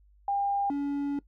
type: tone pair in turn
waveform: sine / triangle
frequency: 801 / 283.7 Hz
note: G5 / C#4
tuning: +37 / +40 cents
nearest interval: octave + tritone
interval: 1797 cents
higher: first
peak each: -25 dBFS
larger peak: neither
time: 0.28-0.7 / 0.7-1.19 s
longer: second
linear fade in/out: 2 ms
effects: noise-tail reverb RT60 0.1 s tail -20 dB re dry + added 50 Hz sine -57 dBFS peak until 1.27 s